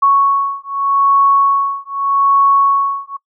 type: beating tone pair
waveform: sine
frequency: 1108.7 / 1109.52 Hz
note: C#6 / C#6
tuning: 0 / +1 cents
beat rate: 0.82 Hz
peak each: -13 dBFS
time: 0.02-3.17 s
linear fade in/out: 10 ms
effects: noise-tail reverb RT60 0.1 s tail -23 dB re dry